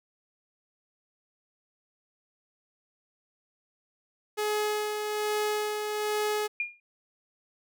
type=tone with tremolo; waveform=sawtooth; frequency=422.4 Hz; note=G#4; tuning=29 cents sharp; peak=-22 dBFS; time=4.37-6.48 s; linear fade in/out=20 ms; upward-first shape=sine; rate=1.2 Hz; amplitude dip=40%
type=tone with exponential decay; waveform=sine; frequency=2416 Hz; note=D7; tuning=48 cents sharp; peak=-24 dBFS; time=6.6-6.8 s; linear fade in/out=2 ms; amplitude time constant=42 ms
effects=none